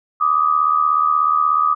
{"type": "tone pair together", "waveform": "sine", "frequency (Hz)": [1173, 1249.6], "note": ["D6", "D#6"], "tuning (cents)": [-2, 7], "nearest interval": "minor second", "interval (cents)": 109, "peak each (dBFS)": [-17, -15], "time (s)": [0.2, 1.75], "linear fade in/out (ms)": 20, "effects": []}